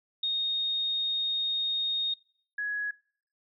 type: tone pair in turn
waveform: sine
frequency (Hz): 3710 / 1675.2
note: A#7 / G#6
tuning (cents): -9 / +15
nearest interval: octave + major second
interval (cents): 1376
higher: first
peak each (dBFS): -26 / -29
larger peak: first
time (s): 0.23-2.14 / 2.58-2.91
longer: first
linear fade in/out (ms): 5
effects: noise-tail reverb RT60 0.6 s tail -25 dB re dry